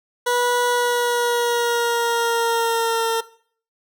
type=tone with pitch glide; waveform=20% pulse; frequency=487.9 to 455.2 Hz; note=B4 to A#4; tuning=-21 to -41 cents; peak=-13 dBFS; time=0.26-3.21 s; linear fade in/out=10 ms; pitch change=-120 cents; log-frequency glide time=0.66-3.08 s; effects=noise-tail reverb RT60 0.5 s tail -18 dB re dry